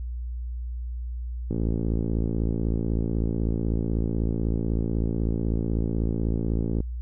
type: click train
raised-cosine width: 3 ms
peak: -14 dBFS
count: 298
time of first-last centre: 1.51-6.804 s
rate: 56.1 Hz
effects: added 60 Hz sine -29 dBFS peak until 7.01 s